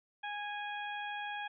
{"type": "harmonic tone", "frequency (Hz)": 826, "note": "G#5", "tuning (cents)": -10, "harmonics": [1, 2, 3, 4], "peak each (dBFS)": [-40, -42, -46, -48], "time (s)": [0.23, 1.48], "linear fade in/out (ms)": 10, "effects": []}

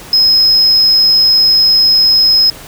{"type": "tone", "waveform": "sine", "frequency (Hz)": 5120, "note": "D#8", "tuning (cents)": 49, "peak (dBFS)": -3, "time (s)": [0.13, 2.5], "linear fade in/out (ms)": 2, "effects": ["tanh soft clip ceiling -4 dBFS", "pink hiss -32 dBFS RMS until 2.67 s"]}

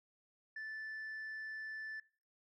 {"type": "tone", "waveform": "sine", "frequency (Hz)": 1755, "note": "A6", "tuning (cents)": -5, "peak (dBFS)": -40, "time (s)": [0.56, 2], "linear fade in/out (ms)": 5, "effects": ["noise-tail reverb RT60 0.4 s tail -21 dB re dry", "tanh soft clip ceiling -41 dBFS"]}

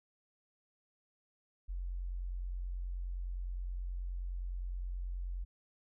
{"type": "tone", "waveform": "sine", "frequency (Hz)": 44.78, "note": "F1", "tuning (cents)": 44, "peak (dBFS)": -36, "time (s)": [1.68, 5.45], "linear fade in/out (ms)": 20, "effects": []}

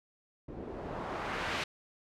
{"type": "noise with low-pass filter sweep", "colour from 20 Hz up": "white", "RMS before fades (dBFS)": -38, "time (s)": [0.48, 1.64], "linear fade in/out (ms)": 5, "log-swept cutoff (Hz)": [320, 2800], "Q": 1, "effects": []}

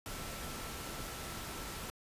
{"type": "tone in noise", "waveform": "sine", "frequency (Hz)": 1334, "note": "E6", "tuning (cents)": 20, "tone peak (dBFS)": -53, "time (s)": [0.06, 1.9], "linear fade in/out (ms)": 0, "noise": "pink", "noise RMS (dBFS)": -43, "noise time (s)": [0.06, 1.9], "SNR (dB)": -13, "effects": ["resampled to 32000 Hz"]}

